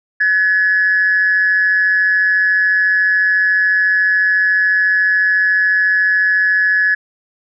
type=tone with amplitude modulation; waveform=sine; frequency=1700 Hz; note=G#6; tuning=40 cents sharp; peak=-7 dBFS; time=0.2-6.95 s; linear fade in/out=10 ms; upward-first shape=sine; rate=186 Hz; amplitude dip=60%; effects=tanh soft clip ceiling -4 dBFS